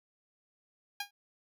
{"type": "tone with exponential decay", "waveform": "10% pulse", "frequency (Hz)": 813, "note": "G#5", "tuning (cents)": -37, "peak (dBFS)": -23, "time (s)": [1, 1.11], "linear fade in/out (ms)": 5, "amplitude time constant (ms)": 22, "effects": []}